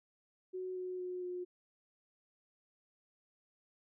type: tone with pitch steps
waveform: sine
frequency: 370 / 366.4 / 362.8 / 359.3 Hz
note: F#4 / F#4 / F#4 / F4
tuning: 0 / -17 / -34 / +49 cents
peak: -38 dBFS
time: 0.53-1.45 s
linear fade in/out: 20 ms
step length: 230 ms
effects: none